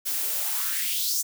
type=noise with high-pass filter sweep; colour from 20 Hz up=blue; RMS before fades=-27 dBFS; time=0.05-1.23 s; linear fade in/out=20 ms; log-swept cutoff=220 to 6700 Hz; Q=3.4; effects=none